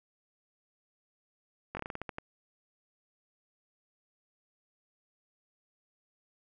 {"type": "slowing click train", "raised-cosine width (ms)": 0.5, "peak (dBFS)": -22, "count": 10, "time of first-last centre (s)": [1.75, 2.184], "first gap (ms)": 20, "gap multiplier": 1.21, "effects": []}